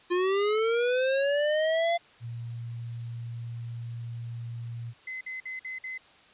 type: linear sweep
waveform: square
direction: up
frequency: 349.2 to 691 Hz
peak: -24 dBFS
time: 0.1-1.98 s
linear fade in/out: 20 ms
type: tone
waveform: sine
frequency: 117.3 Hz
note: A#2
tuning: 11 cents sharp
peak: -34 dBFS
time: 2.2-4.94 s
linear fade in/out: 50 ms
type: tone bursts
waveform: sine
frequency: 2042 Hz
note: C7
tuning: 43 cents flat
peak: -34 dBFS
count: 5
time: 5.07-5.978 s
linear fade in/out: 5 ms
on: 140 ms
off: 52 ms
effects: white hiss -56 dBFS RMS until 6.33 s + resampled to 8000 Hz